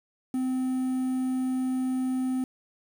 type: tone with quantisation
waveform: triangle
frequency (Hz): 257.7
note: C4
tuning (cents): -26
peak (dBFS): -23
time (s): 0.34-2.44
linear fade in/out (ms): 2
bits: 8
effects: none